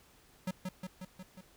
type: tone with echo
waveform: square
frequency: 185 Hz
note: F#3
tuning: in tune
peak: -33 dBFS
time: 0.47-0.51 s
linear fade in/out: 5 ms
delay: 180 ms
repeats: 5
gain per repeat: -3 dB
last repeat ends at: 1.41 s
effects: pink hiss -63 dBFS RMS until 1.56 s